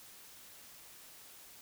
silence, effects white hiss -55 dBFS RMS until 1.61 s

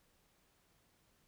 silence, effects pink hiss -73 dBFS RMS until 1.27 s

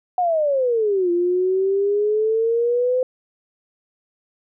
sine exponential two-way sweep, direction down then up, 738 to 344.7 to 513 Hz, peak -16 dBFS, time 0.18-3.03 s, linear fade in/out 2 ms, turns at 1.11 s, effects none

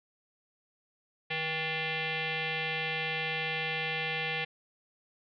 sine tone with frequency modulation, 155.56 Hz, D#3, in tune, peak -30 dBFS, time 1.3-4.45 s, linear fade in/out 10 ms, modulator 637 Hz, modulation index 4.8, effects none

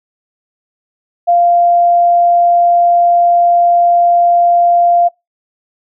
sine tone, 695 Hz, F5, 9 cents flat, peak -6 dBFS, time 1.27-5.09 s, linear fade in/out 20 ms, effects noise-tail reverb RT60 0.2 s tail -24 dB re dry

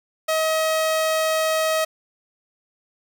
sawtooth tone, 635 Hz, D#5, 35 cents sharp, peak -15 dBFS, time 0.28-1.85 s, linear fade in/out 10 ms, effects none

